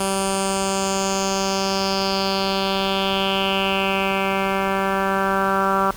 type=tone with low-pass filter sweep; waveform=10% pulse; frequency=193.9 Hz; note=G3; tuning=19 cents flat; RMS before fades=-21 dBFS; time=0-5.91 s; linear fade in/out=2 ms; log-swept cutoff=10000 to 1300 Hz; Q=3.9; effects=pink hiss -39 dBFS RMS until 5.96 s